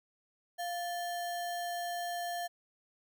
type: tone with sample-and-hold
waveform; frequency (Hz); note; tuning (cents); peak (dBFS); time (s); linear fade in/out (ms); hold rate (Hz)
sine; 698; F5; -1; -34; 0.58-2.48; 20; 2450
effects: none